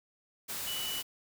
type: tone in noise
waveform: sine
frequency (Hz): 2960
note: F#7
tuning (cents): 0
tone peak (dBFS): -36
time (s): 0.66-1.02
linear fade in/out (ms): 20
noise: white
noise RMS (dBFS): -38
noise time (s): 0.48-1.03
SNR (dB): -1
effects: none